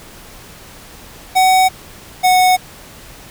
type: tone pair in turn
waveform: square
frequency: 750 / 736.7 Hz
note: F#5 / F#5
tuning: +23 / -8 cents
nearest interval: unison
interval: 31 cents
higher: first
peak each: -9 dBFS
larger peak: neither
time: 1.35-1.69 / 2.23-2.57 s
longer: neither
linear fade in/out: 20 ms
effects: pink hiss -38 dBFS RMS until 3.3 s